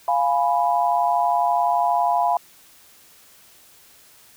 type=chord; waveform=sine; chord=F diminished; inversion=none; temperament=equal; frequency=698.5 / 830.6 / 987.8 Hz; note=F5 / Ab5 / Cb6; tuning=0 / 0 / 0 cents; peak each=-20 / -22 / -22 dBFS; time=0.08-2.37 s; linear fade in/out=2 ms; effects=white hiss -51 dBFS RMS until 4.36 s